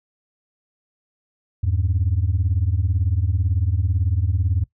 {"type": "beating tone pair", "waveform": "sine", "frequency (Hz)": [82.1, 100.1], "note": ["E2", "G2"], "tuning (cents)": [-6, 37], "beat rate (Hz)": 18, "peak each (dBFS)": -19, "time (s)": [1.63, 4.64], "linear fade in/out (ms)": 10, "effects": ["noise-tail reverb RT60 0.1 s tail -19 dB re dry", "tanh soft clip ceiling -12 dBFS"]}